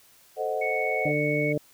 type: chord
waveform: sine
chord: A diminished seventh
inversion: none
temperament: equal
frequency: 440 / 523.3 / 622.3 / 740 Hz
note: A4 / C5 / Eb5 / Gb5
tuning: 0 / 0 / 0 / 0 cents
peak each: -31 dBFS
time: 0.36-1.13 s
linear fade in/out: 50 ms
type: tone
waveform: sine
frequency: 2217 Hz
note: C#7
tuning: in tune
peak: -28 dBFS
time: 0.61-1.53 s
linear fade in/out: 10 ms
type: harmonic tone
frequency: 148.8 Hz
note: D3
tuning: 23 cents sharp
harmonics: 1 / 2 / 3 / 4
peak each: -29 / -29 / -29 / -29 dBFS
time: 1.05-1.58 s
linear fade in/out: 5 ms
effects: white hiss -57 dBFS RMS until 1.73 s